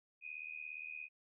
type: tone with amplitude modulation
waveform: sine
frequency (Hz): 2489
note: D#7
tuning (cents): 0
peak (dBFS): -40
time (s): 0.21-1.09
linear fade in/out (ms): 50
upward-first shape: sine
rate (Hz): 77.3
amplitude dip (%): 90
effects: none